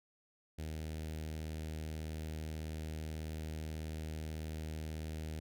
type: tone with notch filter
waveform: sawtooth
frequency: 78.3 Hz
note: D#2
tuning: 11 cents sharp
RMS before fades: -42 dBFS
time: 0.58-5.4 s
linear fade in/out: 10 ms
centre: 1100 Hz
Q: 1
effects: none